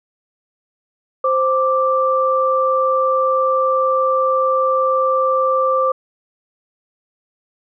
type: tone pair together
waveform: sine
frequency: 523.3 / 1174.8 Hz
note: C5 / D6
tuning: 0 / 0 cents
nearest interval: octave + major second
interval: 1400 cents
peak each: -16 dBFS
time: 1.24-5.92 s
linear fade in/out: 5 ms
effects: none